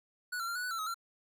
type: tone with pitch steps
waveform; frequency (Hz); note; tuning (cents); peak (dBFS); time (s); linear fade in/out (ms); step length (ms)
square; 1471 / 1361 / 1386 / 1471 / 1489 / 1345 / 1272 / 1364; F#6 / F6 / F6 / F#6 / F#6 / E6 / D#6 / F6; -11 / -45 / -14 / -11 / +11 / +34 / +38 / -41; -35; 0.32-0.944; 10; 78
effects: none